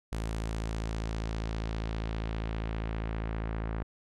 sawtooth tone with low-pass filter sweep, 55 Hz, A1, in tune, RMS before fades -34 dBFS, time 0.12-3.83 s, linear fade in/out 5 ms, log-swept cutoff 10000 to 1700 Hz, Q 1.1, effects none

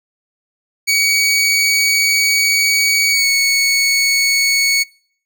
20% pulse tone with pitch glide, 2257 to 2218 Hz, C#7 to C#7, +31 to 0 cents, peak -7 dBFS, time 0.87-4.84 s, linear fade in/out 20 ms, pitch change -31 cents, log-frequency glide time 3.11-3.25 s, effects noise-tail reverb RT60 0.6 s tail -26 dB re dry

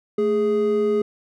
triangle tone pair together, 220 / 415.3 Hz, A3 / G#4, 0 / 0 cents, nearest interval major seventh, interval 1100 cents, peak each -23 / -16 dBFS, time 0.18-1.02 s, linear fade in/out 5 ms, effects none

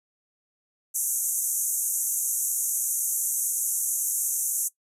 white band-pass noise, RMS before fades -27 dBFS, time 0.94-4.69 s, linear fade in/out 20 ms, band 6100 to 13000 Hz, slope 96 dB/octave, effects noise-tail reverb RT60 0.1 s tail -19 dB re dry

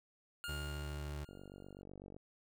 25% pulse tone with exponential decay, 1414 Hz, F6, 21 cents sharp, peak -37 dBFS, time 0.44-1.82 s, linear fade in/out 0 ms, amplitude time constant 300 ms
30% pulse tone, 73.42 Hz, D2, in tune, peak -38 dBFS, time 0.48-1.25 s, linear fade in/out 10 ms
click train, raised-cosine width 2 ms, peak -38 dBFS, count 43, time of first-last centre 1.29-2.165 s, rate 48 Hz
effects none

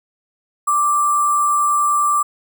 sine tone with sample-and-hold, 1174.7 Hz, D6, in tune, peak -13 dBFS, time 0.67-2.23 s, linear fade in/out 10 ms, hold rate 8820 Hz, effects none

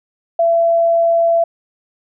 sine tone, 672 Hz, E5, 33 cents sharp, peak -10 dBFS, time 0.39-1.44 s, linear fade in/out 5 ms, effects none

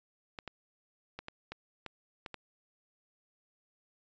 clicks, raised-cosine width 0.3 ms, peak -25 dBFS, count 8, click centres 0.388 / 0.477 / 1.19 / 1.284 / 1.52 / 1.863 / 2.262 / 2.343 s, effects resampled to 16000 Hz

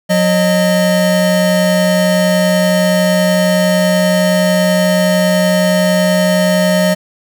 square tone pair together, 181.4 / 614.9 Hz, F#3 / D#5, -34 / -21 cents, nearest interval octave + major sixth, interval 2113 cents, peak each -13 dBFS, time 0.09-6.95 s, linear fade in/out 20 ms, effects none

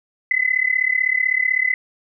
sine tone with amplitude modulation, 2023 Hz, B6, 41 cents sharp, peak -12 dBFS, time 0.31-1.74 s, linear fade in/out 2 ms, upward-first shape sine, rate 35.9 Hz, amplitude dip 90%, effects none

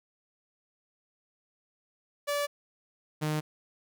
sawtooth tone pair in turn, 578 / 153.09 Hz, D5 / D#3, -28 / -28 cents, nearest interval octave + major seventh, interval 2300 cents, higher first, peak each -24 dBFS, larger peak neither, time 2.27-2.47 / 3.21-3.41 s, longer neither, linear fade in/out 20 ms, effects none

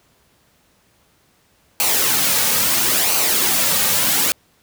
white noise with flanger, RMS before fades -17 dBFS, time 1.8-4.32 s, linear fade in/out 0 ms, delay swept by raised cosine 0.56 to 2.96 ms, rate 0.74 Hz, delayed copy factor -0.55, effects pink hiss -58 dBFS RMS until 4.62 s + high-pass 60 Hz 12 dB/octave

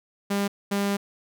sawtooth tone bursts at uneven times, 200.5 Hz, G3, 39 cents sharp, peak -19 dBFS, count 2, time 0.3-0.48 / 0.71-0.97 s, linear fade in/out 10 ms, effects none

